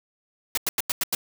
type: noise bursts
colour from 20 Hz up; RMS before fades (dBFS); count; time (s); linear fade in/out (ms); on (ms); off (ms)
white; -24; 6; 0.55-1.15; 2; 25; 90
effects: none